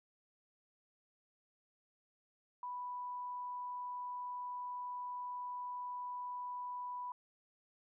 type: tone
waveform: sine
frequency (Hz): 987.8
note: B5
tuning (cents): 0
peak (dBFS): -40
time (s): 2.63-7.12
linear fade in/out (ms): 2
effects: none